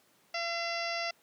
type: harmonic tone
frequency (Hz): 680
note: F5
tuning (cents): -46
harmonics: 1 / 2 / 3 / 4 / 5 / 6 / 7 / 8 / 9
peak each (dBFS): -36 / -41 / -38 / -40 / -48 / -49 / -40 / -44 / -51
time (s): 0.34-1.11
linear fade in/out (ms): 5
effects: pink hiss -66 dBFS RMS until 1.22 s + high-pass 200 Hz 12 dB/octave